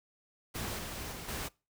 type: noise with level steps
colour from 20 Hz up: pink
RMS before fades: -38 / -41 / -44 / -38 dBFS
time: 0.54-1.49 s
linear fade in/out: 20 ms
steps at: 0.78 / 1.12 / 1.28 s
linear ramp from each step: 10 ms
effects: noise-tail reverb RT60 0.3 s tail -24 dB re dry